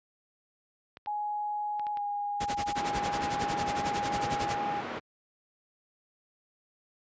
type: clicks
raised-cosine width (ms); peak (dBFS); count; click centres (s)
0.3; -29; 10; 0.971 / 1.061 / 1.796 / 1.868 / 1.972 / 2.528 / 2.623 / 2.935 / 3.198 / 3.237
type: tone with pitch glide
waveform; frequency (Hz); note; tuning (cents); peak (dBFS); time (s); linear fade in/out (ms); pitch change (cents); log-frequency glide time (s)
sine; 835 to 819.2; G#5 to G#5; +9 to -24; -30; 1.07-4.81; 5; -33; 1.92-2
type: noise with tremolo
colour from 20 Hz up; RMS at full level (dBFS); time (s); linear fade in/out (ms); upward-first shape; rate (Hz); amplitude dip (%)
pink; -33; 2.4-4.56; 10; sine; 11; 100
type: band-pass noise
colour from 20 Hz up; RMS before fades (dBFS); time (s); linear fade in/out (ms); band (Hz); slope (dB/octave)
pink; -37; 2.75-5; 20; 200 to 2000; 12
effects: high-pass 60 Hz 12 dB/octave + resampled to 16000 Hz